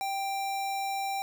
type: tone with sample-and-hold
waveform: sine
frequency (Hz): 784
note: G5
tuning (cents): 0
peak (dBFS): -29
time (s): 0.01-1.22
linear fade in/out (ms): 0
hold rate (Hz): 3150
effects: none